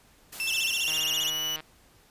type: noise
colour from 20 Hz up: white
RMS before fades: -41 dBFS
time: 0.32-1 s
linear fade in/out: 10 ms
type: tone with pitch glide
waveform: 35% pulse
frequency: 2665 to 2957 Hz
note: E7 to F#7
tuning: +18 to -2 cents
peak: -26 dBFS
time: 0.4-1.56 s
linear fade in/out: 0 ms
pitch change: +180 cents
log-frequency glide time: 0.55-1.4 s
type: tone with vibrato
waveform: 30% pulse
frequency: 3108 Hz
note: G7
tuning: 16 cents flat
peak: -26 dBFS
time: 0.47-1.3 s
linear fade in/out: 5 ms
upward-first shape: triangle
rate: 15 Hz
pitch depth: 290 cents each way
type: click train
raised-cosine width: 0.3 ms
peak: -24 dBFS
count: 114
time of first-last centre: 0.88-1.604 s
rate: 156 Hz
effects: pink hiss -59 dBFS RMS until 2.1 s + resampled to 32000 Hz